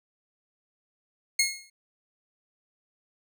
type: tone with exponential decay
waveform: 15% pulse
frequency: 2161 Hz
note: C#7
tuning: 45 cents flat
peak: -12 dBFS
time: 1.39-1.7 s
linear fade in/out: 5 ms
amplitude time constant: 67 ms
effects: none